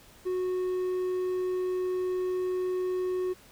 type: tone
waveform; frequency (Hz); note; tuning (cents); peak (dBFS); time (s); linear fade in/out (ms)
triangle; 367.1; F#4; -14; -25; 0.25-3.34; 20
effects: pink hiss -55 dBFS RMS until 3.51 s